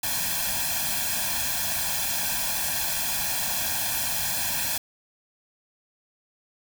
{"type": "noise with comb filter", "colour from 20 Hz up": "white", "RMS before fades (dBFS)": -27, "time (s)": [0.03, 4.78], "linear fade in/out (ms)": 5, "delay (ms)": 1.2, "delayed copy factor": 1, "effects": []}